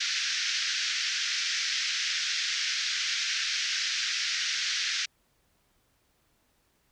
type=band-pass noise; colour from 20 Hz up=white; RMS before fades=-30 dBFS; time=0-5.06 s; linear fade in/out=10 ms; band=1500 to 6000 Hz; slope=48 dB/octave; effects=pink hiss -70 dBFS RMS until 6.91 s